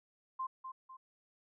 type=tone with echo; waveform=sine; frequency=1046.5 Hz; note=C6; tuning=in tune; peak=-35 dBFS; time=0.39-0.47 s; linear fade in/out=10 ms; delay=250 ms; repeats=2; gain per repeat=-7 dB; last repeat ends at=0.97 s; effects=none